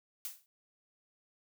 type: noise with exponential decay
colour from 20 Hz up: blue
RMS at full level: -37 dBFS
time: 0.25-0.46 s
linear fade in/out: 0 ms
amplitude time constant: 45 ms
effects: none